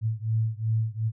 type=beating tone pair; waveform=sine; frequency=110 / 112.7 Hz; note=A2 / A2; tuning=0 / +42 cents; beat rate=2.7 Hz; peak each=-26 / -27 dBFS; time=0.01-1.12 s; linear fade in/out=50 ms; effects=none